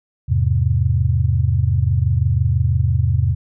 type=chord; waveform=sine; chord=E augmented; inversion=none; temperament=just; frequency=82.41 / 103.01 / 128.76 Hz; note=E2 / G#2 / B#2; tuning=0 / -14 / -27 cents; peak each=-18 dBFS; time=0.28-3.35 s; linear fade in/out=20 ms; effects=none